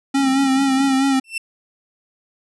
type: tone with vibrato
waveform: square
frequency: 269.6 Hz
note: C#4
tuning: 48 cents flat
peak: -15 dBFS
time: 0.14-1.2 s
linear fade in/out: 10 ms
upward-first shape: sine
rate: 4.6 Hz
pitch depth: 40 cents each way
type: band-pass noise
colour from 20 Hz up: white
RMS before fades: -34 dBFS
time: 0.17-0.95 s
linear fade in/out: 5 ms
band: 190 to 290 Hz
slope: 96 dB/octave
type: tone with exponential growth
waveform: 40% pulse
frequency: 2685 Hz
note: E7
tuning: 31 cents sharp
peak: -17 dBFS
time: 1.24-1.38 s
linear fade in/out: 5 ms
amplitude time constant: 30 ms
effects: resampled to 24000 Hz